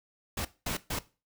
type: noise bursts at uneven times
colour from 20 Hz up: pink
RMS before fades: -33 dBFS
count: 3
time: 0.37-0.45 / 0.66-0.77 / 0.9-0.99 s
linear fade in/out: 5 ms
effects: noise-tail reverb RT60 0.3 s tail -17 dB re dry